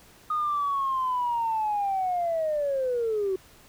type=linear sweep; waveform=sine; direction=down; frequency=1241 to 370 Hz; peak=-23 dBFS; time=0.3-3.36 s; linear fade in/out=5 ms; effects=tanh soft clip ceiling -19 dBFS + pink hiss -54 dBFS RMS until 3.68 s